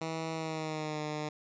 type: tone with pitch glide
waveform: 10% pulse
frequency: 161.5 to 151.56 Hz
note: E3 to D#3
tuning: -35 to -45 cents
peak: -26 dBFS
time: 0.01-1.29 s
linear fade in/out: 5 ms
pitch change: -110 cents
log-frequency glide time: 0.33-1.02 s
effects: resampled to 16000 Hz